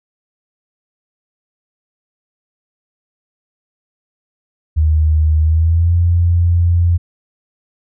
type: tone with pitch glide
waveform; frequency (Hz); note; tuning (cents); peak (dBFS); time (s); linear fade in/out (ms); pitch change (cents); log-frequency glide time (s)
sine; 77.78 to 86.3; D#2 to F2; 0 to -20; -9; 4.76-6.98; 20; +180; 5.4-5.94
effects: none